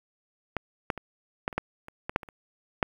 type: clicks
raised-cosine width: 0.5 ms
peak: -13 / -11 / -22 / -11 / -25 / -11 / -27 / -16 / -7 / -25 / -30 / -7 dBFS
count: 12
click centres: 0.567 / 0.902 / 0.977 / 1.479 / 1.528 / 1.58 / 1.884 / 2.095 / 2.161 / 2.232 / 2.288 / 2.828 s
effects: 8-bit